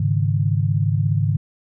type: chord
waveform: sine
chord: Ab suspended fourth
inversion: none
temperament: equal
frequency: 103.83 / 138.59 / 155.56 Hz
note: Ab2 / Db3 / Eb3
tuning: 0 / 0 / 0 cents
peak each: -19 / -21 / -22 dBFS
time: 0-1.37 s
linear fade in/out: 5 ms
effects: none